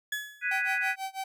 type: tone with exponential decay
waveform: 35% pulse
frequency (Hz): 1700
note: G#6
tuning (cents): +40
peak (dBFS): -26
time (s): 0.12-0.53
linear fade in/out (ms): 5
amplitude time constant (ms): 88
type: chord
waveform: sine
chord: G# minor seventh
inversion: third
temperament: equal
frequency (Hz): 1480 / 1661.2 / 1975.5 / 2489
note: F#6 / G#6 / B6 / D#7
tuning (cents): 0 / 0 / 0 / 0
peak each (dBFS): -32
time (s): 0.41-0.96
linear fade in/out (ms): 50
type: tone with tremolo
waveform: 45% pulse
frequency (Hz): 770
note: G5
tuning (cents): -31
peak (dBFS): -31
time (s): 0.51-1.24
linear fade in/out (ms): 5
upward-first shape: sine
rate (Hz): 6.1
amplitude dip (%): 95
effects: none